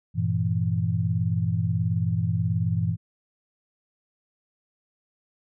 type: chord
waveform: sine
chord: E diminished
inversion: first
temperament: equal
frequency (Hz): 98 / 116.54 / 164.81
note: G2 / Bb2 / E3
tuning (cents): 0 / 0 / 0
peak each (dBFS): -26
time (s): 0.14-2.97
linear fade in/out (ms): 50
effects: none